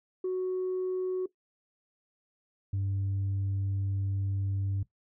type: tone pair in turn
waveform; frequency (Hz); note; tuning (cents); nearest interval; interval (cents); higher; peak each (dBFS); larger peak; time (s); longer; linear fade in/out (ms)
sine; 370 / 98; F#4 / G2; 0 / 0; octave + major seventh; 2300; first; -26; neither; 0.24-1.26 / 2.73-4.83; second; 5
effects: noise-tail reverb RT60 0.1 s tail -17 dB re dry + tanh soft clip ceiling -26 dBFS